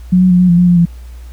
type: tone with pitch steps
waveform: sine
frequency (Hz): 182.3 / 184.4 / 178.7 / 181.7 / 172.5 / 178.1 / 175.6 / 170.8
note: F#3 / F#3 / F3 / F#3 / F3 / F3 / F3 / F3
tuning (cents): -25 / -6 / +40 / -31 / -21 / +34 / +10 / -38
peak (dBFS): -5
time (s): 0.12-0.856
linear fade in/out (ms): 10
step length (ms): 92
effects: added 60 Hz sine -28 dBFS peak until 1.32 s + pink hiss -47 dBFS RMS until 1.32 s